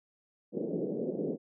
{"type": "band-pass noise", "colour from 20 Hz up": "white", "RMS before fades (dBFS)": -34, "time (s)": [0.52, 1.38], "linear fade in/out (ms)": 50, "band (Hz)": [160, 520], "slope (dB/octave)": 48, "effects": []}